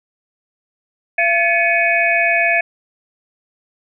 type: tone cluster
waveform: sine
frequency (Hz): 681 / 1720 / 2232 / 2505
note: F5 / A6 / C#7 / D#7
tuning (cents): -44 / -40 / +11 / +11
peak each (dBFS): -18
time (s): 1.18-2.61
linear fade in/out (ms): 5
effects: none